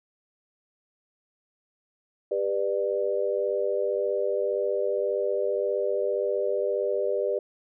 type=tone cluster; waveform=sine; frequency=398.1 / 493.2 / 595 Hz; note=G4 / B4 / D5; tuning=+27 / -2 / +22 cents; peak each=-28 dBFS; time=2.31-7.39 s; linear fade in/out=5 ms; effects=none